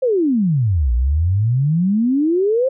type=exponential two-way sweep; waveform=sine; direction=down then up; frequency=543 to 57 to 543 Hz; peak=-13 dBFS; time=0.02-2.69 s; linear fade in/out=10 ms; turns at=0.93 s; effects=none